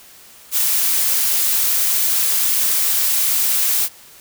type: noise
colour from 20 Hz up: blue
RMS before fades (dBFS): -17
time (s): 0.51-3.89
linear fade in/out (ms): 50
effects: white hiss -44 dBFS RMS until 4.2 s